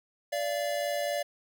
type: tone pair together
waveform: square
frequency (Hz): 581.2 / 685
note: D5 / F5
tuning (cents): -18 / -34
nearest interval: minor third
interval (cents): 284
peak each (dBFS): -31 / -34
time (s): 0.32-1.23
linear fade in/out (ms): 10
effects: none